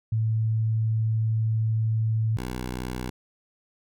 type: tone pair in turn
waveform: sine / 10% pulse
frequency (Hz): 110.9 / 62.37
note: A2 / B1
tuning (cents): +14 / +18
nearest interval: minor seventh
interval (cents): 996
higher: first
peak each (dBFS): -21 / -22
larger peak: first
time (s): 0.12-2.37 / 2.37-3.1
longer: first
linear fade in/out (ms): 5
effects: none